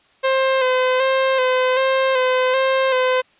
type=tone with vibrato; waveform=sawtooth; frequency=520 Hz; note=C5; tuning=11 cents flat; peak=-11 dBFS; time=0.23-3.22 s; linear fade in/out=20 ms; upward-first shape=square; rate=1.3 Hz; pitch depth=31 cents each way; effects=white hiss -56 dBFS RMS until 3.39 s + resampled to 8000 Hz